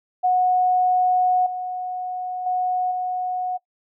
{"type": "tone with level steps", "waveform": "sine", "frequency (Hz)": 732, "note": "F#5", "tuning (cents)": -19, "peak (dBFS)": [-15, -25, -19, -22], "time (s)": [0.23, 3.58], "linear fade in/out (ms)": 20, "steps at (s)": [1.46, 2.46, 2.91], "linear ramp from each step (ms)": 5, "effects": ["noise-tail reverb RT60 0.1 s tail -21 dB re dry"]}